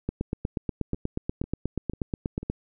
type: two click trains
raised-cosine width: 3 ms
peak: -23 / -14 dBFS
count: 5 / 21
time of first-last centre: 0.45-2.43 / 0.09-2.5 s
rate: 2.02 / 8.3 Hz
effects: none